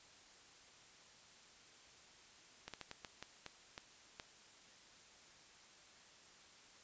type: slowing click train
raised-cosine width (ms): 0.2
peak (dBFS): -29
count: 9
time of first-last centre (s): 2.68-4.198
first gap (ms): 57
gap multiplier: 1.33
effects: white hiss -62 dBFS RMS until 6.83 s + resampled to 16000 Hz